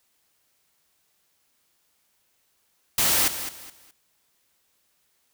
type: noise with echo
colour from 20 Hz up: white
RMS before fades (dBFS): -21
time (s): 2.98-3.28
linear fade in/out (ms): 2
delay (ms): 210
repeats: 3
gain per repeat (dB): -11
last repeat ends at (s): 3.91
effects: white hiss -69 dBFS RMS until 5.33 s